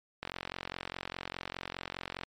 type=click train; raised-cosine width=0.3 ms; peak=-20 dBFS; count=91; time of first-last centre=0.23-2.234 s; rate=44.9 Hz; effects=MP3 64 kbps